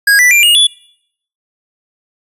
square tone with pitch steps, 1642 / 1975.4 / 2376 / 2859 / 3439 Hz, G#6 / B6 / D7 / F7 / A7, -20 / 0 / +20 / +40 / -40 cents, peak -6 dBFS, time 0.07-0.67 s, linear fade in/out 5 ms, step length 120 ms, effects noise-tail reverb RT60 0.7 s tail -24 dB re dry + resampled to 32000 Hz

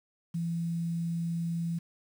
sine tone with quantisation, 168.2 Hz, E3, 35 cents sharp, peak -29 dBFS, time 0.34-1.79 s, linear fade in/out 10 ms, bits 9, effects none

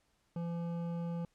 sine tone with hard clipping, 170 Hz, F3, 46 cents flat, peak -37 dBFS, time 0.36-1.25 s, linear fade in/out 2 ms, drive 11 dB, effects pink hiss -75 dBFS RMS until 1.34 s + low-pass 10000 Hz 12 dB/octave

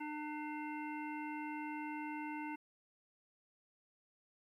harmonic tone, 300 Hz, D4, 37 cents sharp, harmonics 1 / 3 / 5 / 7 / 9, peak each -43 / -45 / -53 / -50 / -53 dBFS, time 0-2.56 s, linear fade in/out 10 ms, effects 12-bit

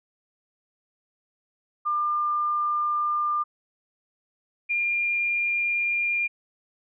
sine tone pair in turn, 1199 / 2403 Hz, D6 / D7, +36 / +39 cents, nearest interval octave, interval 1203 cents, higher second, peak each -22 dBFS, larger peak neither, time 1.85-3.44 / 4.69-6.28 s, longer neither, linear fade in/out 20 ms, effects none

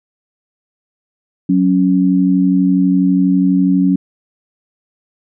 sine tone pair together, 185.01 / 277.2 Hz, F#3 / C#4, 0 / 0 cents, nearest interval perfect fifth, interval 700 cents, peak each -12 dBFS, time 1.49-3.96 s, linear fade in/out 5 ms, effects none

